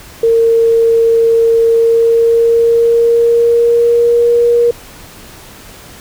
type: tone with pitch glide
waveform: sine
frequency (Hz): 458.1 to 474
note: A#4 to A#4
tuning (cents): -30 to +29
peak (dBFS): -6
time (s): 0.23-4.71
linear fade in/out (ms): 5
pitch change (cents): +59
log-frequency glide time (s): 1.67-4.41
effects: pink hiss -35 dBFS RMS until 6 s